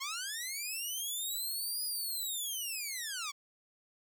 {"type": "linear two-way sweep", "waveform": "10% pulse", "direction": "up then down", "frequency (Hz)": [1040, 4970, 1094], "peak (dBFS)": -28, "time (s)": [0, 3.32], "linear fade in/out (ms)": 20, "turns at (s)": 1.84, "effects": []}